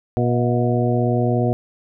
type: harmonic tone with a mistuned harmonic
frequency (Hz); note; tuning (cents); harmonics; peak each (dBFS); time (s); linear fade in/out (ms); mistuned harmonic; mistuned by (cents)
120.6; B2; -41; 1 / 2 / 3 / 4 / 5 / 6; -19 / -22 / -24 / -25 / -26 / -27; 0.17-1.53; 0; 5; +67
effects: none